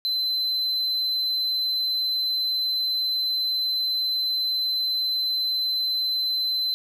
triangle tone, 4057 Hz, B7, 46 cents sharp, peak -21 dBFS, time 0.05-6.74 s, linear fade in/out 0 ms, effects none

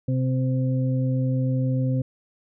harmonic tone, 129.5 Hz, C3, 17 cents flat, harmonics 1 / 2 / 4, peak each -21 / -27 / -33 dBFS, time 0.08-2.02 s, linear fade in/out 5 ms, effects none

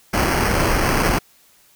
pink noise with sample-and-hold, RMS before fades -18 dBFS, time 0.13-1.19 s, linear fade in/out 10 ms, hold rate 3675 Hz, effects white hiss -54 dBFS RMS until 1.75 s

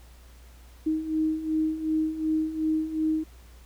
sine beating tone pair, 312.1 / 314.8 Hz, D#4 / D#4, +5 / +20 cents, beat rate 2.7 Hz, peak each -30 / -25 dBFS, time 0.86-3.24 s, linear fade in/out 10 ms, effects added 60 Hz sine -48 dBFS peak until 3.65 s + pink hiss -57 dBFS RMS until 3.65 s

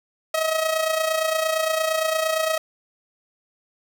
sawtooth tone with amplitude modulation, 637 Hz, D#5, 41 cents sharp, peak -14 dBFS, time 0.34-2.58 s, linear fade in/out 5 ms, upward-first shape sine, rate 28.7 Hz, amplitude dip 60%, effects none

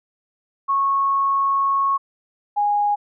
sine tone pair in turn, 1100 / 824.1 Hz, C#6 / G#5, -14 / -14 cents, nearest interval perfect fourth, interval 500 cents, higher first, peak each -16 dBFS, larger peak neither, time 0.68-1.98 / 2.56-2.96 s, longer first, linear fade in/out 20 ms, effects none

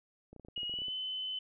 clicks, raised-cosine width 2 ms, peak -38 dBFS, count 12, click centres 0.33 / 0.363 / 0.397 / 0.449 / 0.485 / 0.578 / 0.632 / 0.696 / 0.739 / 0.788 / 0.819 / 0.883 s
sine tone with pitch glide, 2891 to 3033 Hz, F#7 to F#7, -41 to +42 cents, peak -35 dBFS, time 0.56-1.39 s, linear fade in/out 5 ms, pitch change +83 cents, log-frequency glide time 0.67-0.92 s
effects none

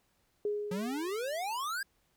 sine tone with exponential decay, 415.3 Hz, G#4, in tune, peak -28 dBFS, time 0.45-1.65 s, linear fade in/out 2 ms, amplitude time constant 260 ms
square exponential sweep, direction up, 175 to 1661.2 Hz, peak -34 dBFS, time 0.71-1.83 s, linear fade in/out 5 ms
effects pink hiss -73 dBFS RMS until 2.16 s

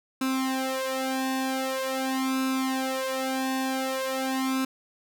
sawtooth tone with flanger, 263.3 Hz, C4, 11 cents sharp, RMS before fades -28 dBFS, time 0.21-4.65 s, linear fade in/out 5 ms, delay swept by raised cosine 0.77 to 2.67 ms, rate 0.45 Hz, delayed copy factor +0.95, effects none

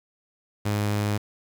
sawtooth tone, 103.83 Hz, G#2, in tune, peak -19 dBFS, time 0.65-1.18 s, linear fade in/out 10 ms, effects 8-bit

